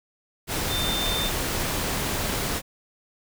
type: tone in noise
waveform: sine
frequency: 3587 Hz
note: A7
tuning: 33 cents sharp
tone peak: -27 dBFS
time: 0.68-1.31 s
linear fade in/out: 50 ms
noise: pink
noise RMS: -27 dBFS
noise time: 0.47-2.62 s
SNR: -3 dB
effects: none